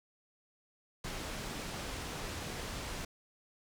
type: low-pass noise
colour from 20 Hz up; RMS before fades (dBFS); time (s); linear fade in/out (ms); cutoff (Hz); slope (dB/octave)
pink; -41; 1.04-3.05; 5; 8300; 12
effects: none